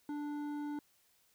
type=tone with hard clipping; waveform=sine; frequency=293.7 Hz; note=D4; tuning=in tune; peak=-39 dBFS; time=0.09-0.79 s; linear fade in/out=2 ms; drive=9 dB; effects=white hiss -71 dBFS RMS until 1.34 s